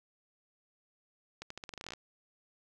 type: accelerating click train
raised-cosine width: 0.2 ms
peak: -25 dBFS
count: 14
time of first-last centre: 1.42-1.936 s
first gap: 84 ms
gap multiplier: 0.86
effects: none